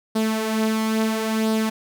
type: tone with flanger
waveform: sawtooth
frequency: 220 Hz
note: A3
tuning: in tune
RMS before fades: -22 dBFS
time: 0.15-1.7 s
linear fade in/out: 10 ms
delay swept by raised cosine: 0.21 to 5.51 ms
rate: 0.74 Hz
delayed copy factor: +0.5
effects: none